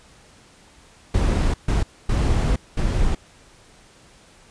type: noise bursts at uneven times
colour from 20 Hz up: brown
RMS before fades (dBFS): -19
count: 4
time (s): 1.14-1.54 / 1.68-1.83 / 2.09-2.56 / 2.77-3.15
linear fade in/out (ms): 5
effects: pink hiss -51 dBFS RMS until 4.5 s + resampled to 22050 Hz